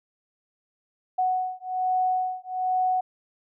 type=beating tone pair; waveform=sine; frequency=740 / 741.2 Hz; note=F#5 / F#5; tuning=0 / +3 cents; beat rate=1.2 Hz; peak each=-26 dBFS; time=1.18-3.01 s; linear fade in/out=10 ms; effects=none